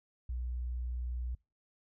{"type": "tone", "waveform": "sine", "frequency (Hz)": 61.1, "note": "B1", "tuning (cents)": -18, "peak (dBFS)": -34, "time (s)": [0.29, 1.35], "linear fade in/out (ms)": 5, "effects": ["noise-tail reverb RT60 0.3 s tail -26 dB re dry"]}